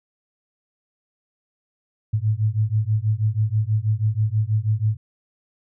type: beating tone pair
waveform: sine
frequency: 105 / 111.2 Hz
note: G#2 / A2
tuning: +19 / +19 cents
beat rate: 6.2 Hz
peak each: -21 dBFS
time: 2.13-4.97 s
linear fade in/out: 10 ms
effects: none